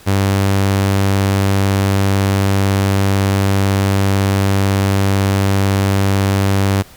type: tone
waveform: sawtooth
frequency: 98 Hz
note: G2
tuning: in tune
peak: -8 dBFS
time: 0.06-6.83 s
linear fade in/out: 20 ms
effects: pink hiss -42 dBFS RMS until 6.96 s